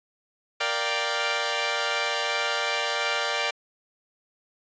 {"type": "chord", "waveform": "10% pulse", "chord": "G minor seventh", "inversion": "first", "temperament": "equal", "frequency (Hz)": [466.2, 587.3, 698.5, 784], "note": ["Bb4", "D5", "F5", "G5"], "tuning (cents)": [0, 0, 0, 0], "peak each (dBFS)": [-23, -20, -24, -22], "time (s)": [0.6, 3.51], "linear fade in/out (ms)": 10, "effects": ["resampled to 16000 Hz"]}